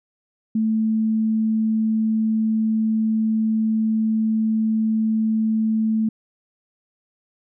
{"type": "tone", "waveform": "sine", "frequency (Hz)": 220, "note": "A3", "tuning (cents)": 0, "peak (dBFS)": -17, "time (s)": [0.55, 6.09], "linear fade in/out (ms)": 5, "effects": []}